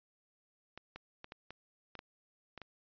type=clicks; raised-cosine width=0.3 ms; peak=-30 dBFS; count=9; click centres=0.776 / 0.96 / 1.244 / 1.321 / 1.506 / 1.953 / 1.991 / 2.577 / 2.617 s; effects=resampled to 11025 Hz